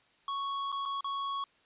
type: tone with dropouts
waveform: square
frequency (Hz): 1109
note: C#6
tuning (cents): 0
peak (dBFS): -33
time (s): 0.28-1.44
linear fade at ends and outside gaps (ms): 2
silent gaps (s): 0.719-0.725 / 0.854-0.858 / 1.008-1.044
effects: white hiss -66 dBFS RMS until 1.65 s + resampled to 8000 Hz